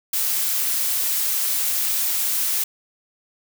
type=noise; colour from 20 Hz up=blue; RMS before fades=-22 dBFS; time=0.13-2.64 s; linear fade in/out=5 ms; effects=none